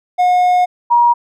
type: tone pair in turn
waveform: triangle / sine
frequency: 722 / 952.6 Hz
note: F#5 / A#5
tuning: -43 / +37 cents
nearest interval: perfect fourth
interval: 480 cents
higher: second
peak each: -7 dBFS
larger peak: neither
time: 0.18-0.66 / 0.9-1.14 s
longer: first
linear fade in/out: 20 ms
effects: none